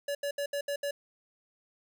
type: tone bursts at uneven times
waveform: square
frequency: 570 Hz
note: C#5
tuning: 48 cents sharp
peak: -31 dBFS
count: 6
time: 0.08-0.15 / 0.23-0.31 / 0.38-0.46 / 0.53-0.61 / 0.68-0.76 / 0.83-0.91 s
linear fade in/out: 5 ms
effects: none